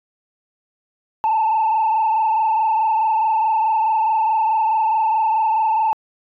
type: tone with frequency modulation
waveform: sine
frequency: 880 Hz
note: A5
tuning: in tune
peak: -13 dBFS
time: 1.24-5.93 s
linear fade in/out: 0 ms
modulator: 24.7 Hz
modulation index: 1.2
effects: tanh soft clip ceiling -12 dBFS